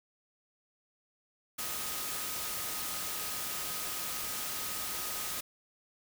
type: tone in noise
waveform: sine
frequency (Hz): 1255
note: D#6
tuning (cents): +15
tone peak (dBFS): -48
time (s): 1.58-5.41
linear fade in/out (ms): 10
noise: white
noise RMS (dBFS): -37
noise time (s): 1.58-5.41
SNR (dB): -14
effects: none